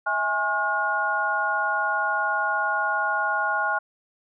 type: tone cluster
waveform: sine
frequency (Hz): 645 / 828 / 1081 / 1432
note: E5 / G#5 / C#6 / F6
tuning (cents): -38 / -5 / -44 / +43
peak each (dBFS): -32 / -27 / -29 / -24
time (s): 0.06-3.79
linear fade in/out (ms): 10
effects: none